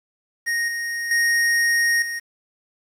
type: tone with level steps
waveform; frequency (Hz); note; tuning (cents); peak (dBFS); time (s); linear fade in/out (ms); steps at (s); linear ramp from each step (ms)
square; 1864.7; A#6; 0; -21 / -25 / -17 / -26; 0.46-2.2; 20; 0.68 / 1.11 / 2.02; 2
effects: low-pass 12000 Hz 12 dB/octave + 8-bit